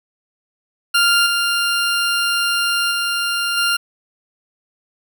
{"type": "tone with level steps", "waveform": "20% pulse", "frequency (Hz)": 1396.9, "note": "F6", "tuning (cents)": 0, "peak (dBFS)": [-7, -11, -13, -10], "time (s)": [0.94, 3.77], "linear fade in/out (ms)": 10, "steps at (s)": [1.26, 2.91, 3.57], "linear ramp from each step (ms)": 5, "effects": []}